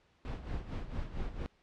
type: noise with tremolo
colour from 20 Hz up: brown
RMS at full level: -36 dBFS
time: 0.25-1.46 s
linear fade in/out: 0 ms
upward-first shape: sine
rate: 4.4 Hz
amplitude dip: 70%
effects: pink hiss -69 dBFS RMS until 1.62 s + low-pass 4000 Hz 12 dB/octave